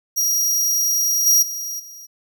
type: tone with level steps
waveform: sawtooth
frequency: 5710 Hz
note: F8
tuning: 37 cents sharp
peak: -14 / -9 / -23 / -34 dBFS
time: 0.16-2.07 s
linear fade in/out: 20 ms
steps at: 1.26 / 1.42 / 1.79 s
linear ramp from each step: 10 ms
effects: none